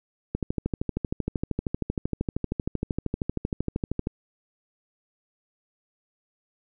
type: click train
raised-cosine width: 3 ms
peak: -13 dBFS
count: 49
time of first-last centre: 0.35-4.071 s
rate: 12.9 Hz
effects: none